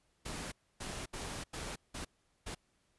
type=noise bursts at uneven times; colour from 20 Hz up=pink; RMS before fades=-42 dBFS; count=6; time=0.25-0.52 / 0.8-1.06 / 1.13-1.44 / 1.53-1.76 / 1.94-2.05 / 2.46-2.55 s; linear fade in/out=10 ms; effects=pink hiss -75 dBFS RMS until 2.98 s + resampled to 24000 Hz